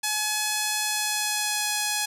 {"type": "tone with pitch glide", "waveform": "5% pulse", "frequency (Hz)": [849, 839.7], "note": ["G#5", "G#5"], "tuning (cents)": [38, 19], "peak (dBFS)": -12, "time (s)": [0.03, 2.06], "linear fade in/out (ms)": 10, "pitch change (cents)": -19, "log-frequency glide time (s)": [0.81, 1.7], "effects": []}